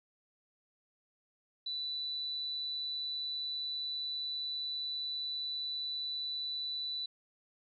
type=tone; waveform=sine; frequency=3975 Hz; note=B7; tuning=10 cents sharp; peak=-35 dBFS; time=1.66-7.06 s; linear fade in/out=5 ms; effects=none